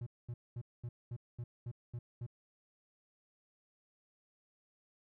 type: tone bursts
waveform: triangle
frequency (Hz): 119.6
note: A#2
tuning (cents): +45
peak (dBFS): -37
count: 9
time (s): 0.01-2.265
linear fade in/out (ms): 5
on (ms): 55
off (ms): 220
effects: none